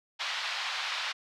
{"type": "band-pass noise", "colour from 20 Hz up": "white", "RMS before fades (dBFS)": -34, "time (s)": [0.19, 1.13], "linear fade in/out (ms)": 20, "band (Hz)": [800, 4200], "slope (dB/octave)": 24, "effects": []}